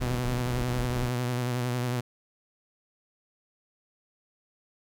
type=noise bursts; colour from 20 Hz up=brown; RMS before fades=-34 dBFS; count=5; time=0-1.092 s; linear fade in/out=10 ms; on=200 ms; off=23 ms
type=tone with vibrato; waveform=sawtooth; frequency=123.47 Hz; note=B2; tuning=in tune; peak=-23 dBFS; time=0.01-2.01 s; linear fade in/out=10 ms; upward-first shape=sine; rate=11 Hz; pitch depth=41 cents each way
effects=none